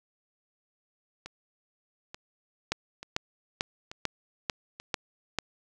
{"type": "two click trains", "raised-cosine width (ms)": 0.2, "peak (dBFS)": [-23, -10], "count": [5, 7], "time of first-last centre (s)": [[1.26, 4.8], [2.72, 5.387]], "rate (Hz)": [1.13, 2.25], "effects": []}